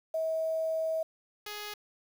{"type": "tone pair in turn", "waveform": ["sine", "5% pulse"], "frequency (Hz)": [643, 417.7], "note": ["E5", "G#4"], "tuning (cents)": [-43, 10], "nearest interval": "perfect fifth", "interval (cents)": 747, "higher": "first", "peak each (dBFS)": [-28, -27], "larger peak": "second", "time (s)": [[0.14, 1.03], [1.46, 1.74]], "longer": "first", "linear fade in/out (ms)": 5, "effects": ["9-bit"]}